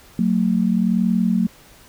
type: tone pair together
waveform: sine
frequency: 185.3 / 226.4 Hz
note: F#3 / A3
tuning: +3 / +50 cents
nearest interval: minor third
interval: 347 cents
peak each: -18 dBFS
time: 0.19-1.47 s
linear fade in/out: 2 ms
effects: pink hiss -48 dBFS RMS until 1.88 s

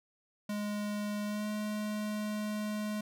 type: tone with pitch glide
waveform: square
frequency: 207.7 to 211.2 Hz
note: G#3 to G#3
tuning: 0 to +29 cents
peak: -34 dBFS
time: 0.49-3.01 s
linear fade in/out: 5 ms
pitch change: +29 cents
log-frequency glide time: 1.25-1.48 s
effects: none

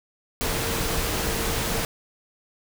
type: tone in noise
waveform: sine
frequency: 456.4 Hz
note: A#4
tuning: 37 cents flat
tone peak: -35 dBFS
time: 0.41-1.85 s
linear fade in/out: 0 ms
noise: pink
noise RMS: -26 dBFS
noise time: 0.41-1.85 s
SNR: -12 dB
effects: none

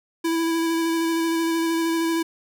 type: tone with vibrato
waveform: square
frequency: 330 Hz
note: E4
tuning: 2 cents sharp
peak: -21 dBFS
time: 0.24-2.23 s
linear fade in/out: 10 ms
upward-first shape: square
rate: 13 Hz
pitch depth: 12 cents each way
effects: none

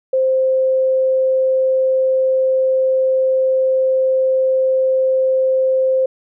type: tone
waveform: sine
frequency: 523.3 Hz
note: C5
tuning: in tune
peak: -12 dBFS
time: 0.13-6.06 s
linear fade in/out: 5 ms
effects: none

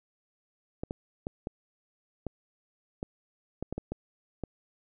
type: clicks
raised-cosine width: 2 ms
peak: -20 dBFS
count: 11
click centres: 0.835 / 0.909 / 1.269 / 1.471 / 2.267 / 3.029 / 3.626 / 3.726 / 3.78 / 3.92 / 4.437 s
effects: none

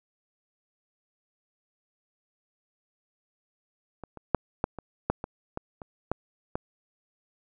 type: clicks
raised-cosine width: 1 ms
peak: -25 / -28 / -6 / -10 / -23 / -9 / -19 / -18 / -26 / -12 / -15 dBFS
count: 11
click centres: 4.037 / 4.173 / 4.347 / 4.641 / 4.787 / 5.1 / 5.241 / 5.574 / 5.818 / 6.116 / 6.555 s
effects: none

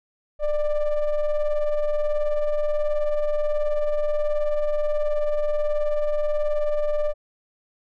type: ring-modulated tone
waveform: triangle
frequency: 293.7 Hz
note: D4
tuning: in tune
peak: -14 dBFS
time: 0.39-7.14 s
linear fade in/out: 50 ms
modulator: 303 Hz
effects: none

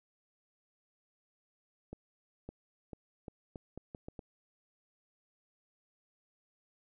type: accelerating click train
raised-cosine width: 2 ms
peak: -30 dBFS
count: 9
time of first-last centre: 1.93-4.192 s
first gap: 560 ms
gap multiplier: 0.79
effects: none

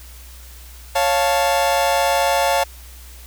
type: chord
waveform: 40% pulse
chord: Db augmented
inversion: none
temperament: equal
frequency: 554.4 / 698.5 / 880 Hz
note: Db5 / F5 / A5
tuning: 0 / 0 / 0 cents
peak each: -19 dBFS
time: 0.95-2.64 s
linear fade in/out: 10 ms
effects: added 61 Hz sine -38 dBFS peak until 3.26 s + white hiss -44 dBFS RMS until 3.26 s

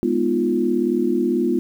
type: chord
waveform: sine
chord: F half-diminished seventh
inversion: first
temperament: equal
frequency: 207.7 / 246.9 / 311.1 / 349.2 Hz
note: Ab3 / Cb4 / Eb4 / F4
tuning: 0 / 0 / 0 / 0 cents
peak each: -25 / -21 / -26 / -20 dBFS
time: 0.03-1.59 s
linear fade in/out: 0 ms
effects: 8-bit

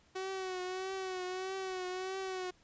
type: tone with vibrato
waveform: sawtooth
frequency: 374 Hz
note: F#4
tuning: 19 cents sharp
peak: -33 dBFS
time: 0.15-2.51 s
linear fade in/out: 10 ms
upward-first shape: triangle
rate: 1.6 Hz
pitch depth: 52 cents each way
effects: pink hiss -67 dBFS RMS until 2.63 s + resampled to 16000 Hz

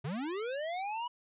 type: linear sweep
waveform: square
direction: up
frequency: 123.9 to 987.8 Hz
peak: -35 dBFS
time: 0.04-1.08 s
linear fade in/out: 10 ms
effects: resampled to 8000 Hz

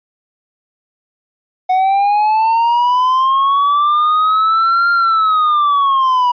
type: linear two-way sweep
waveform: triangle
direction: up then down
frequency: 735 to 1396.9 to 967 Hz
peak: -8 dBFS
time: 1.69-6.32 s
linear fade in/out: 10 ms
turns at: 4.91 s
effects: resampled to 11025 Hz

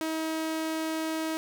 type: tone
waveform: sawtooth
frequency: 318.9 Hz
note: D#4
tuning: 43 cents sharp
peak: -25 dBFS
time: 0.01-1.37 s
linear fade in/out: 0 ms
effects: none

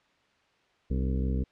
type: harmonic tone with a mistuned harmonic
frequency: 65.2 Hz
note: C2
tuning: 5 cents flat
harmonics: 1 / 2 / 3 / 4 / 5 / 6 / 7 / 8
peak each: -27 / -34 / -34 / -37 / -45 / -44 / -42 / -51 dBFS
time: 0.9-1.44 s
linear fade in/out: 10 ms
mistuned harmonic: 5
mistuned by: -100 cents
effects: white hiss -66 dBFS RMS until 1.51 s + low-pass 3000 Hz 12 dB/octave

